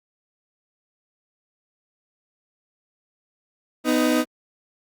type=tone pair together; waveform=30% pulse; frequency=250.1 / 311.1 Hz; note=B3 / D#4; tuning=+22 / 0 cents; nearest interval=major third; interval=378 cents; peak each=-18 dBFS; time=3.84-4.25 s; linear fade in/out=50 ms; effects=Opus 48 kbps